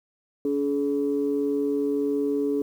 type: tone pair together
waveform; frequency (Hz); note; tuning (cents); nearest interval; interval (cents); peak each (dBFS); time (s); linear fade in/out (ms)
sine; 284.5 / 425.9; C#4 / G#4; +45 / +44; perfect fifth; 699; -24; 0.45-2.62; 2
effects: tanh soft clip ceiling -15 dBFS + 9-bit